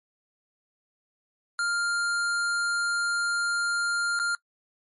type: tone with dropouts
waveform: square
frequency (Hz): 1400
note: F6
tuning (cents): +4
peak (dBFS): -25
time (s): 1.59-4.35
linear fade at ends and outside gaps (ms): 1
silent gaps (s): 4.191-4.198
effects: noise-tail reverb RT60 0.1 s tail -23 dB re dry + MP3 48 kbps